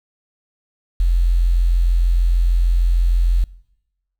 sine tone with quantisation, 43.24 Hz, F1, 16 cents flat, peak -12 dBFS, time 1-3.44 s, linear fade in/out 0 ms, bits 7, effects noise-tail reverb RT60 0.9 s tail -22 dB re dry

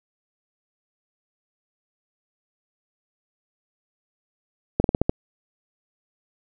slowing click train, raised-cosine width 2 ms, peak -4 dBFS, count 6, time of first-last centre 4.8-5.095 s, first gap 42 ms, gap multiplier 1.17, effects none

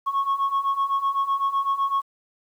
sine beating tone pair, 1095 / 1102.9 Hz, C#6 / C#6, -22 / -9 cents, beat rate 7.9 Hz, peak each -24 / -21 dBFS, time 0.06-2.02 s, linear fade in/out 20 ms, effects tanh soft clip ceiling -17 dBFS + 9-bit

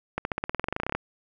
accelerating click train, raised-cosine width 0.5 ms, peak -12 dBFS, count 18, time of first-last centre 0.18-0.95 s, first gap 71 ms, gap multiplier 0.94, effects none

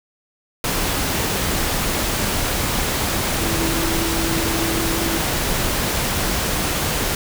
sine tone in noise, 330 Hz, E4, 2 cents sharp, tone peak -24 dBFS, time 3.41-5.18 s, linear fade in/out 2 ms, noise pink, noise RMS -21 dBFS, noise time 0.64-7.15 s, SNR -6 dB, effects none

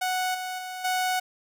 sawtooth tone with level steps, 739 Hz, F#5, 2 cents flat, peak -21 / -27 / -30 / -20 dBFS, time 0.01-1.2 s, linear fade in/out 10 ms, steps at 0.34 / 0.58 / 0.84 s, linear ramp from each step 10 ms, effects none

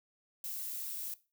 violet noise, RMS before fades -40 dBFS, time 0.44-1.14 s, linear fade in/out 2 ms, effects noise-tail reverb RT60 0.3 s tail -18 dB re dry

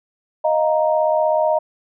sine chord, Eb suspended second, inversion none, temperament equal, 622.3 / 698.5 / 932.3 Hz, Eb5 / F5 / Bb5, 0 / 0 / 0 cents, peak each -16 / -22 / -21 dBFS, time 0.44-1.59 s, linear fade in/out 10 ms, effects none

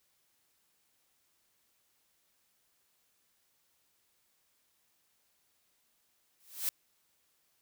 blue noise with exponential growth, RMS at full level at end -29 dBFS, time 6.4-6.69 s, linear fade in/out 1 ms, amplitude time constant 61 ms, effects white hiss -74 dBFS RMS until 7.61 s

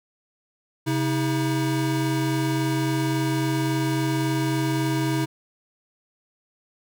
square tone pair together, 134.54 / 320 Hz, C3 / D#4, +49 / +49 cents, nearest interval octave + minor third, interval 1500 cents, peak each -25 dBFS, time 0.86-5.26 s, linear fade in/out 20 ms, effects none

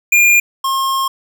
square tone pair in turn, 2409 / 1073.1 Hz, D7 / C6, +43 / +43 cents, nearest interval octave + major second, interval 1400 cents, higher first, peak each -8 / -15 dBFS, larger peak first, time 0.12-0.4 / 0.64-1.08 s, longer second, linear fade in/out 5 ms, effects none

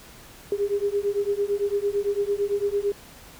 sine beating tone pair, 400.9 / 409.8 Hz, G4 / G#4, +39 / -23 cents, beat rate 8.9 Hz, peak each -25 dBFS, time 0.52-2.92 s, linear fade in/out 2 ms, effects pink hiss -47 dBFS RMS until 3.39 s

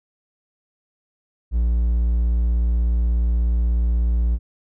triangle tone, 58.27 Hz, A#1, in tune, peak -14 dBFS, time 1.51-4.39 s, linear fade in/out 50 ms, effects none

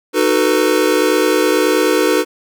square chord, B dominant seventh, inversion first, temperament just, 308.7 / 370.4 / 444.5 / 493.9 Hz, D#4 / F#4 / A4 / B4, -14 / +2 / +18 / 0 cents, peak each -18 dBFS, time 0.13-2.25 s, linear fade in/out 50 ms, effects none

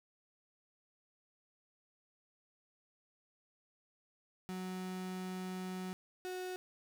35% pulse tone pair in turn, 185 / 367.2 Hz, F#3 / F#4, 0 / -13 cents, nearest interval octave, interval 1187 cents, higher second, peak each -38 / -38 dBFS, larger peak neither, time 4.49-5.93 / 6.25-6.56 s, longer first, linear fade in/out 0 ms, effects none

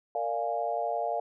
sine chord, Bb dominant seventh, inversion none, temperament equal with one note detuned, 461.6 / 587.3 / 698.5 / 830.6 Hz, Bb4 / D5 / F5 / Ab5, -17 / 0 / 0 / 0 cents, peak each -36 / -34 / -30 / -36 dBFS, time 0.15-1.2 s, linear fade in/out 2 ms, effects none

